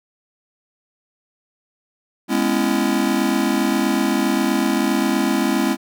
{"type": "chord", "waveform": "square", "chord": "C# minor seventh", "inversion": "second", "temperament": "just", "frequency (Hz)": [207.9, 249.5, 277.2, 332.6], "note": ["G#3", "B3", "C#4", "E4"], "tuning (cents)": [2, 18, 0, 16], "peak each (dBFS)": -23, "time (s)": [2.28, 5.77], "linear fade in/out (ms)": 50, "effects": []}